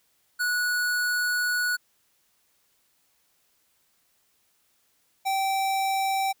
square tone pair in turn, 1467 / 775.7 Hz, F#6 / G5, -15 / -18 cents, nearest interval major seventh, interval 1103 cents, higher first, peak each -24 dBFS, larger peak neither, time 0.39-1.77 / 5.25-6.33 s, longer first, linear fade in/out 20 ms, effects white hiss -68 dBFS RMS until 6.4 s

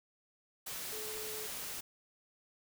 sine tone in noise, 431.4 Hz, A4, 34 cents flat, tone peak -45 dBFS, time 0.92-1.47 s, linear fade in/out 10 ms, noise white, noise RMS -42 dBFS, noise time 0.66-1.81 s, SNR -6 dB, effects none

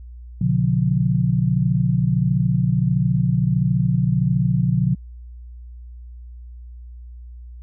sine tone cluster, 122.9 / 144.4 / 178 Hz, B2 / D3 / F3, -8 / -29 / +33 cents, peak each -20 dBFS, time 0.41-4.95 s, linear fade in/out 5 ms, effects added 60 Hz sine -35 dBFS peak until 7.62 s

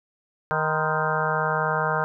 harmonic tone with a mistuned harmonic, 156.3 Hz, D#3, 8 cents sharp, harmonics 1 / 3 / 4 / 5 / 6 / 7 / 8 / 9 / 10, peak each -30 / -30 / -30 / -30 / -30 / -30 / -30 / -30 / -30 dBFS, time 0.51-2.04 s, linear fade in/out 0 ms, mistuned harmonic 7, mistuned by -90 cents, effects none

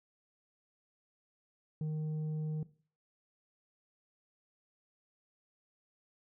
triangle tone with tanh clipping, 154.7 Hz, D#3, 10 cents flat, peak -34 dBFS, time 1.81-2.63 s, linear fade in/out 2 ms, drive 9 dB, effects noise-tail reverb RT60 0.4 s tail -17 dB re dry

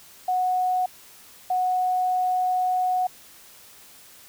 sine tone pair in turn, 735 / 735 Hz, F#5 / F#5, -12 / -12 cents, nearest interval unison, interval 0 cents, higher neither, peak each -20 dBFS, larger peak neither, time 0.28-0.86 / 1.5-3.07 s, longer second, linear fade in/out 5 ms, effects white hiss -49 dBFS RMS until 4.28 s

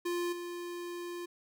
square tone with level steps, 349.2 Hz, F4, in tune, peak -32 / -39 dBFS, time 0.05-1.26 s, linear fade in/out 10 ms, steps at 0.32 s, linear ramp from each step 10 ms, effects none

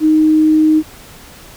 sine tone, 311.1 Hz, D#4, in tune, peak -7 dBFS, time 0-0.83 s, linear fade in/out 50 ms, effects pink hiss -38 dBFS RMS until 1.56 s

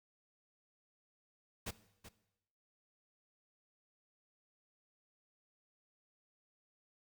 pink noise with echo, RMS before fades -41 dBFS, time 1.66-1.71 s, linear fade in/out 10 ms, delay 380 ms, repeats 1, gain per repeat -12 dB, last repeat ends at 2.09 s, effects noise-tail reverb RT60 0.9 s tail -17 dB re dry

